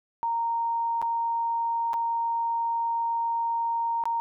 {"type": "tone with dropouts", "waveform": "sine", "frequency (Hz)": 927, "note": "A#5", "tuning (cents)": -10, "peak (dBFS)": -24, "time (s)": [0.23, 4.2], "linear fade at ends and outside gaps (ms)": 0, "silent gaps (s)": [[1.016, 1.025], [1.933, 1.94], [4.038, 4.055]], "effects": []}